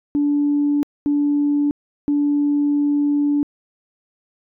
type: tone bursts at uneven times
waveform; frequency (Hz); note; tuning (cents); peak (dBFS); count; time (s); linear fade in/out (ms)
sine; 290; D4; -22; -14; 3; 0.15-0.83 / 1.06-1.71 / 2.08-3.43; 0
effects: tanh soft clip ceiling -10 dBFS